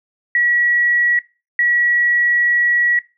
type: tone pair in turn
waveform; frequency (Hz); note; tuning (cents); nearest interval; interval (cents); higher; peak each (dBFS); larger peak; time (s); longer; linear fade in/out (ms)
sine; 1926 / 1926; B6 / B6; -44 / -44; unison; 0; neither; -12; neither; 0.35-1.19 / 1.59-2.99; second; 2
effects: noise-tail reverb RT60 0.3 s tail -20 dB re dry